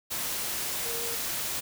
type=tone in noise; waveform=sine; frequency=466.2 Hz; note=A#4; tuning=in tune; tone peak=-38 dBFS; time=0.84-1.16 s; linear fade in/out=20 ms; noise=white; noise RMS=-32 dBFS; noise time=0.1-1.61 s; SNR=-9 dB; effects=none